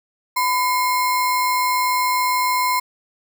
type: tone with sample-and-hold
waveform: sine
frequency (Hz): 1003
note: B5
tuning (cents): +26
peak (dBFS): -16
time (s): 0.36-2.8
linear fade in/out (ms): 10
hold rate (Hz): 3150
effects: none